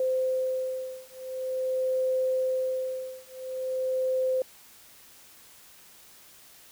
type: beating tone pair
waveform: sine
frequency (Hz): 517 / 517.46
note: C5 / C5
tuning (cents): -21 / -19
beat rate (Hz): 0.46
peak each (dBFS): -29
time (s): 0-4.42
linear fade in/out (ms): 2
effects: white hiss -53 dBFS RMS until 6.71 s